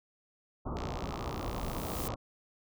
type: low-pass noise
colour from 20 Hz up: pink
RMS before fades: -37 dBFS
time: 0.65-2.16 s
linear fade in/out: 20 ms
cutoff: 1300 Hz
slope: 96 dB/octave
type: noise with exponential growth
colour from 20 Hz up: blue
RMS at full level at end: -39 dBFS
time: 0.74-2.08 s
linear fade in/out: 2 ms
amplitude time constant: 290 ms
type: click train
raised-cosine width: 0.2 ms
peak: -26 dBFS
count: 82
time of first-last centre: 0.77-2.138 s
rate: 59.2 Hz
effects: none